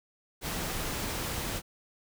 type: noise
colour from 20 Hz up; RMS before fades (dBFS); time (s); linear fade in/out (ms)
pink; -34; 0.41-1.62; 50
effects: none

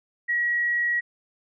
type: tone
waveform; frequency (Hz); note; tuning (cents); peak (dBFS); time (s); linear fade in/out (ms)
sine; 1912; A#6; +43; -21; 0.28-1.01; 20
effects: none

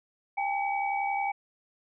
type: tone cluster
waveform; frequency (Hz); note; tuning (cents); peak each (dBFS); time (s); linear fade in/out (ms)
sine; 801 / 872 / 2273; G5 / A5 / C#7; +37 / -16 / +43; -28 / -35 / -34; 0.37-1.32; 10
effects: none

